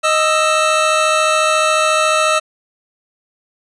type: tone pair together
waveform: 25% pulse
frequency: 622.2 / 1318.5 Hz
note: D#5 / E6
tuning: 0 / 0 cents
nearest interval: octave + minor second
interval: 1300 cents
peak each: -11 dBFS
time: 0.03-2.4 s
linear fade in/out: 20 ms
effects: resampled to 24000 Hz